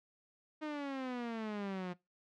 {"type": "exponential sweep", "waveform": "sawtooth", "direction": "down", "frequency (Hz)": [311.1, 176.1], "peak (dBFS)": -34, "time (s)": [0.61, 1.94], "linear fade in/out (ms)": 20, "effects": ["noise-tail reverb RT60 0.2 s tail -21 dB re dry", "low-pass 3000 Hz 12 dB/octave"]}